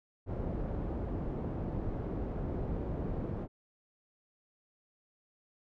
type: low-pass noise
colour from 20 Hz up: pink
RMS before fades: -36 dBFS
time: 0.26-3.48 s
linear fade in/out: 50 ms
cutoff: 510 Hz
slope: 12 dB/octave
effects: none